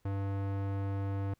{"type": "tone with low-pass filter", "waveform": "square", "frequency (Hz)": 98.5, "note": "G2", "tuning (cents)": 9, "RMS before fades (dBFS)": -34, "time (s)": [0.05, 1.34], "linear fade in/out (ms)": 5, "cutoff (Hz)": 1400, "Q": 0.6, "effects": ["pink hiss -74 dBFS RMS until 1.39 s"]}